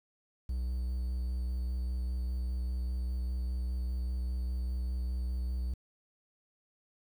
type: tone with vibrato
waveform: triangle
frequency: 62.1 Hz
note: B1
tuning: 10 cents sharp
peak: -29 dBFS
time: 0.49-5.74 s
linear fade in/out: 5 ms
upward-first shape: square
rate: 5 Hz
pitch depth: 12 cents each way
effects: 10-bit